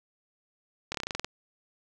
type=slowing click train; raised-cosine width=0.2 ms; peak=-14 dBFS; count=10; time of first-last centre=0.92-1.246 s; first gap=25 ms; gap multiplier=1.09; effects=none